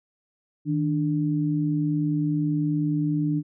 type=tone pair together; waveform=sine; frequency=156.27 / 295 Hz; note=D#3 / D4; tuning=+8 / +8 cents; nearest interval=major seventh; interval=1100 cents; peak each=-24 dBFS; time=0.65-3.43 s; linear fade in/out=50 ms; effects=none